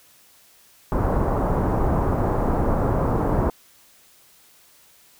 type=low-pass noise; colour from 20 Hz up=pink; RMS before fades=-21 dBFS; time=0.92-3.5 s; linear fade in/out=0 ms; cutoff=1100 Hz; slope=24 dB/octave; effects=white hiss -54 dBFS RMS until 5.19 s

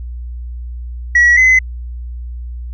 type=tone pair in turn; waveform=sine; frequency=1927 / 2037 Hz; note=B6 / C7; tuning=-43 / -47 cents; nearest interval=minor second; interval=96 cents; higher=second; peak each=-4 dBFS; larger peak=neither; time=1.15-1.37 / 1.37-1.59 s; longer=neither; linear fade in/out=5 ms; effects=tanh soft clip ceiling -4 dBFS + added 60 Hz sine -23 dBFS peak until 2.73 s

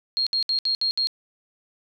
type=tone bursts; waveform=sine; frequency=4244 Hz; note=C8; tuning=24 cents sharp; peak=-20 dBFS; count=6; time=0.17-1.071 s; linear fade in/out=0 ms; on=96 ms; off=65 ms; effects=none

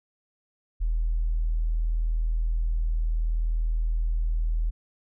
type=tone with tanh clipping; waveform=triangle; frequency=40.34 Hz; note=E1; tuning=37 cents flat; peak=-22 dBFS; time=0.8-4.71 s; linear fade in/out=20 ms; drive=4 dB; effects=none

